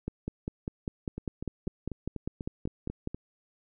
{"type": "two click trains", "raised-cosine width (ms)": 3, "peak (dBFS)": [-19, -23], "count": [16, 9], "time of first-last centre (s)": [[0.08, 3.074], [1.18, 3.146]], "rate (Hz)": [5.01, 4.07], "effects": []}